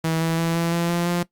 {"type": "tone with pitch steps", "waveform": "sawtooth", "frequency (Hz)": [162.1, 164.08, 166.08, 168.11, 170.16, 172.24, 174.34], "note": ["E3", "E3", "E3", "E3", "F3", "F3", "F3"], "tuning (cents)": [-29, -8, 13, 34, -45, -24, -3], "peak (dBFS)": -16, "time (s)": [0.04, 1.23], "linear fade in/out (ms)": 5, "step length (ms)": 170, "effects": ["noise-tail reverb RT60 0.1 s tail -19 dB re dry", "Opus 48 kbps"]}